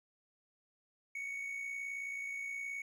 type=tone with amplitude modulation; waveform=triangle; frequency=2227 Hz; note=C#7; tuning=7 cents sharp; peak=-35 dBFS; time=1.15-2.82 s; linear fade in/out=5 ms; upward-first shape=sine; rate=58.9 Hz; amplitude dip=45%; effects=none

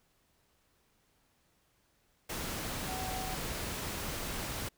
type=tone in noise; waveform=sine; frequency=751 Hz; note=F#5; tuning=26 cents sharp; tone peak=-40 dBFS; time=2.88-3.35 s; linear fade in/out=10 ms; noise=pink; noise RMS=-38 dBFS; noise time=2.29-4.69 s; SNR=-5 dB; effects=pink hiss -72 dBFS RMS until 4.77 s

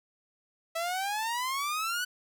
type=exponential sweep; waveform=sawtooth; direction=up; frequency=652 to 1501 Hz; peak=-26 dBFS; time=0.75-2.05 s; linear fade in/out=10 ms; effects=none

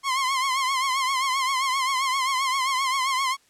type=tone with vibrato; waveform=sawtooth; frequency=1059 Hz; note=C6; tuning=21 cents sharp; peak=-18 dBFS; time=0.03-3.37 s; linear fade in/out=50 ms; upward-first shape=triangle; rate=7.6 Hz; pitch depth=96 cents each way; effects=white hiss -61 dBFS RMS until 3.49 s + low-pass 9000 Hz 12 dB/octave

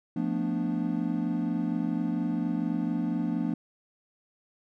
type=chord; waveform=triangle; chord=B half-diminished seventh; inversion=second; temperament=equal with one note detuned; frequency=174.61 / 222.6 / 246.9 / 293.7 Hz; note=F3 / A3 / B3 / D4; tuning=0 / +20 / 0 / 0 cents; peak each=-30 dBFS; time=0.16-3.54 s; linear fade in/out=5 ms; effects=none

